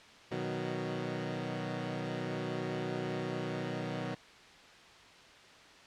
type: chord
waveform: 15% pulse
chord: B major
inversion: none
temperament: equal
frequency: 123.47 / 155.56 / 185 Hz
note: B2 / D#3 / F#3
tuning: 0 / 0 / 0 cents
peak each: -33 dBFS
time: 0.31-4.15 s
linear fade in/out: 10 ms
effects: white hiss -55 dBFS RMS until 5.86 s + low-pass 4000 Hz 12 dB/octave